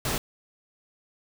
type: noise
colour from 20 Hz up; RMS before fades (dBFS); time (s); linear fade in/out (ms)
pink; -28; 0.05-0.18; 2
effects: none

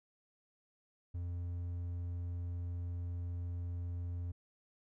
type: tone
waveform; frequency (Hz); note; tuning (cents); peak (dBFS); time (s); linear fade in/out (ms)
triangle; 87.31; F2; 0; -35; 1.14-4.32; 10
effects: none

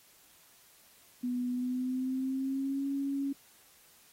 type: tone with pitch glide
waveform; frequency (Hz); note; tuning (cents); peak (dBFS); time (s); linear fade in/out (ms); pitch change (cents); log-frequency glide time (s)
sine; 246.9 to 277.1; B3 to C#4; 0 to -1; -30; 1.23-3.33; 10; +199; 1.49-2.88
effects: white hiss -61 dBFS RMS until 4.12 s + AAC 48 kbps

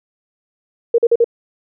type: tone bursts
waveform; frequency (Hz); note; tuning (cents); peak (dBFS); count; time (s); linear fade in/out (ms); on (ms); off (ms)
sine; 467.7; A#4; +6; -8; 4; 0.94-1.244; 5; 43; 44
effects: none

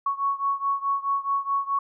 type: beating tone pair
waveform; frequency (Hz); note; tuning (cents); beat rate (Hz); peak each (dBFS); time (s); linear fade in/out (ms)
sine; 1108.7 / 1113.4; C#6 / C#6; 0 / +7; 4.7; -25 / -27; 0.06-1.79; 5
effects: none

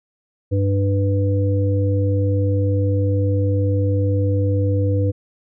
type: harmonic tone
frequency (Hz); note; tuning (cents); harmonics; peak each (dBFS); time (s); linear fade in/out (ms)
98.9; G2; +16; 1 / 3 / 5; -16 / -25 / -24; 0.51-5.12; 20
effects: none

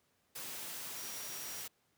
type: tone in noise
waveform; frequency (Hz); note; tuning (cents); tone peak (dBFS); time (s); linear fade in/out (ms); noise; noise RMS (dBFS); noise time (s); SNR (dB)
sine; 5700; F8; +34; -49; 0.96-1.62; 10; white; -44; 0.35-1.68; -8
effects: pink hiss -75 dBFS RMS until 1.97 s + high-pass 100 Hz 12 dB/octave

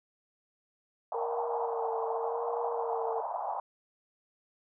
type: band-pass noise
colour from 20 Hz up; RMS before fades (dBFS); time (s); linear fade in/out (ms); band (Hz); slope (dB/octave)
pink; -35; 1.12-3.6; 2; 650 to 1000; 48
type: tone with vibrato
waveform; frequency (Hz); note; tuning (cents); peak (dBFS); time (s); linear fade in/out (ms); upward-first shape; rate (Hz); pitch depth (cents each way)
sine; 463.4; A#4; -10; -33; 1.14-3.21; 10; sine; 0.87; 31
effects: none

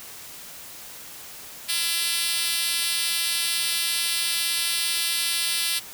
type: tone with high-pass filter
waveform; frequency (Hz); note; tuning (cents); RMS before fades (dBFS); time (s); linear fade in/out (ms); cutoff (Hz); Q
5% pulse; 337.7; E4; +42; -25; 1.68-5.8; 20; 4100; 0.73
effects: white hiss -41 dBFS RMS until 5.93 s

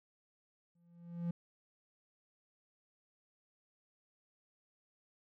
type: tone with exponential growth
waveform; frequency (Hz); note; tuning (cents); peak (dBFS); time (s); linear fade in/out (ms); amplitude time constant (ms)
triangle; 171.4; F3; -32; -30; 0.75-1.31; 5; 120
effects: none

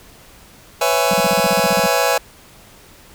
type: chord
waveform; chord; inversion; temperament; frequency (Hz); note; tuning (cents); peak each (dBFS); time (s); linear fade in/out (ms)
sawtooth; C# minor seventh; third; just; 498.9 / 554.4 / 665.2 / 831.5; B4 / C#5 / E5 / G#5; +17 / 0 / +16 / +2; -16; 0.81-2.18; 5
type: tone bursts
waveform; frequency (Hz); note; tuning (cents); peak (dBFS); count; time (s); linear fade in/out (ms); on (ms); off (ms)
sine; 191.4; G3; -41; -18; 12; 1.11-1.863; 2; 27; 39
effects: pink hiss -45 dBFS RMS until 3.14 s

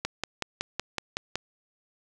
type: click train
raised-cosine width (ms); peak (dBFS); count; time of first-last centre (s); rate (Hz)
0.2; -11; 8; 0.05-1.356; 5.36
effects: none

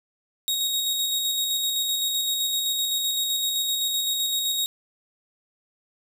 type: tone with tremolo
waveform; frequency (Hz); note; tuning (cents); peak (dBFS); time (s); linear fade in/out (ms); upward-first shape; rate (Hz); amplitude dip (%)
sawtooth; 3767; A#7; +17; -19; 0.48-4.66; 0; square; 7.8; 25
effects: 9-bit

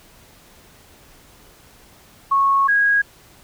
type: tone pair in turn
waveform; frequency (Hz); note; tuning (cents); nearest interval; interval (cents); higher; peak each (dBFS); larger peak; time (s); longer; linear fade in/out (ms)
sine; 1100 / 1645.3; C#6 / G#6; -14 / -17; perfect fifth; 697; second; -13; neither; 2.31-2.68 / 2.68-3.02; first; 10
effects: pink hiss -49 dBFS RMS until 3.43 s

